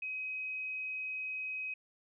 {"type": "tone", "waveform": "sine", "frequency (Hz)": 2530, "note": "D#7", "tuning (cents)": 28, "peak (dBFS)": -36, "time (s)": [0.02, 1.74], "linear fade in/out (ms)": 5, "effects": []}